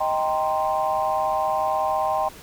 sine chord, C minor seventh, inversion first, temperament equal with one note detuned, 625.1 / 784 / 932.3 / 1046.5 Hz, Eb5 / G5 / Bb5 / C6, +8 / 0 / 0 / 0 cents, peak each -25 / -23 / -29 / -26 dBFS, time 0-2.29 s, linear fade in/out 10 ms, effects tanh soft clip ceiling -11 dBFS + pink hiss -44 dBFS RMS until 2.42 s

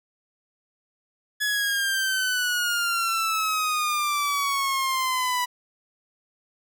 sawtooth exponential sweep, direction down, 1700 to 982 Hz, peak -19 dBFS, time 1.4-5.46 s, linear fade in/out 20 ms, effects none

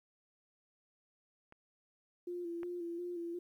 clicks, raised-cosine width 0.5 ms, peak -40 / -34 dBFS, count 2, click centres 1.524 / 2.632 s
sine tone with vibrato, 346.3 Hz, F4, 15 cents flat, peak -38 dBFS, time 2.27-3.39 s, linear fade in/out 5 ms, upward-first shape square, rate 2.8 Hz, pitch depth 32 cents each way
effects 12-bit

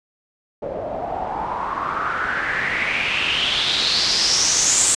white noise with low-pass filter sweep, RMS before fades -21 dBFS, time 0.62-4.95 s, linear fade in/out 5 ms, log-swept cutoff 540 to 8000 Hz, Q 5.4, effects resampled to 22050 Hz

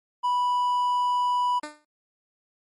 triangle tone, 985 Hz, B5, 5 cents flat, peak -19 dBFS, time 0.23-1.6 s, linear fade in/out 20 ms
10% pulse tone with exponential decay, 300.6 Hz, D4, 40 cents sharp, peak -22 dBFS, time 1.63-1.85 s, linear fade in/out 5 ms, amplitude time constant 47 ms
effects MP3 48 kbps

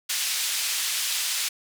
pink band-pass noise, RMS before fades -27 dBFS, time 0.09-1.49 s, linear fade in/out 10 ms, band 2900 to 12000 Hz, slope 12 dB/octave, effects none

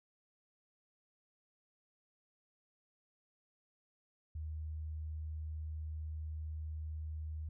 sine tone, 77.78 Hz, D#2, in tune, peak -39 dBFS, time 4.35-7.49 s, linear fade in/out 5 ms, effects none

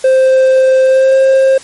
triangle tone with pitch glide, 523.3 to 532.4 Hz, C5 to C5, 0 to +30 cents, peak -3 dBFS, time 0.04-1.58 s, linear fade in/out 5 ms, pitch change +30 cents, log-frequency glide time 0.84-1.16 s, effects white hiss -34 dBFS RMS until 1.63 s + MP3 48 kbps

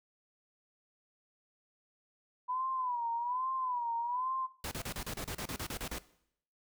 sine tone with vibrato, 987.8 Hz, B5, in tune, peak -32 dBFS, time 2.48-4.47 s, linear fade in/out 20 ms, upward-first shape sine, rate 1.2 Hz, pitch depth 110 cents each way
pink noise bursts, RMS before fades -39 dBFS, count 13, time 4.64-5.985 s, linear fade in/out 2 ms, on 73 ms, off 33 ms
effects noise-tail reverb RT60 0.7 s tail -18 dB re dry

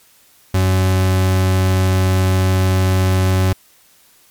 40% pulse tone, 93.7 Hz, F#2, 22 cents sharp, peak -11 dBFS, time 0.54-3.53 s, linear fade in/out 5 ms, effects white hiss -51 dBFS RMS until 4.3 s + MP3 96 kbps

